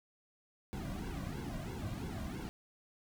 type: noise with flanger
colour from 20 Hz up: brown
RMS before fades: -41 dBFS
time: 0.73-2.49 s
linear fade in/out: 0 ms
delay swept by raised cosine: 1.6 to 2.34 ms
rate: 3 Hz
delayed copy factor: -0.95
effects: none